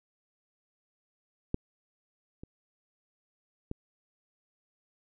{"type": "clicks", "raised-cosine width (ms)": 3, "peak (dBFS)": [-15, -30, -22], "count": 3, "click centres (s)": [1.544, 2.435, 3.714], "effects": []}